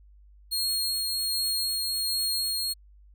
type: tone with tremolo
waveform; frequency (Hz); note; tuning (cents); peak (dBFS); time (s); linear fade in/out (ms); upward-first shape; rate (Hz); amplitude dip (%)
sawtooth; 4274; C8; +36; -22; 0.51-2.74; 20; triangle; 1.3; 25
effects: added 50 Hz sine -51 dBFS peak until 3.14 s